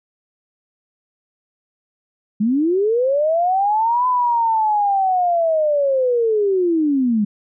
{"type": "linear two-way sweep", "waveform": "sine", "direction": "up then down", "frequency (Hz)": [200, 1012, 200], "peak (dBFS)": -14, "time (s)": [2.4, 7.25], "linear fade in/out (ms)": 10, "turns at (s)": 4.07, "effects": []}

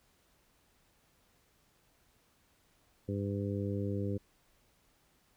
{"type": "harmonic tone", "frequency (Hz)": 100.3, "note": "G2", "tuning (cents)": 40, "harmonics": [1, 2, 3, 4, 5], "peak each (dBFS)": [-35, -38, -40, -41, -42], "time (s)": [3.08, 4.18], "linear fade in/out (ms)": 10, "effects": ["pink hiss -70 dBFS RMS until 5.36 s"]}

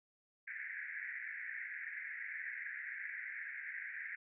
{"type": "band-pass noise", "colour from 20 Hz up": "pink", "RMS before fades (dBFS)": -45, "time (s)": [0.47, 4.16], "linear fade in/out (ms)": 10, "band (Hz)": [1600, 2200], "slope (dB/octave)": 96, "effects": []}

